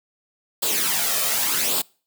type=noise with flanger; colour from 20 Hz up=white; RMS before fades=-22 dBFS; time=0.62-1.82 s; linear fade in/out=10 ms; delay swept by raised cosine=0.24 to 1.64 ms; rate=0.87 Hz; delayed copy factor=+0.6; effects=noise-tail reverb RT60 0.4 s tail -26 dB re dry + high-pass 200 Hz 12 dB/octave